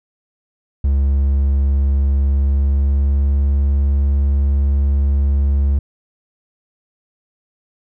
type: tone with pitch glide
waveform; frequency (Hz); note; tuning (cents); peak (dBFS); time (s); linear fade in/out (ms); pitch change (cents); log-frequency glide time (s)
triangle; 69.1 to 69.9; C#2 to C#2; -5 to +15; -10; 0.84-5.79; 5; +20; 2.14-3.37
effects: none